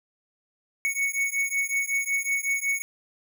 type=beating tone pair; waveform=square; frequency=2217 / 2222.4 Hz; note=C#7 / C#7; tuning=0 / +4 cents; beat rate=5.4 Hz; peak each=-28 dBFS; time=0.85-2.82 s; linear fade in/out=0 ms; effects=none